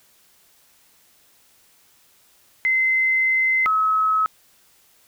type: tone pair in turn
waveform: sine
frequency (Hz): 2061 / 1284.9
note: C7 / E6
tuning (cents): -27 / -45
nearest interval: minor sixth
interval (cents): 818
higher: first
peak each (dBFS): -16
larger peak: neither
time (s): 2.65-3.66 / 3.66-4.26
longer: first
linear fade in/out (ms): 0
effects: white hiss -57 dBFS RMS until 5.07 s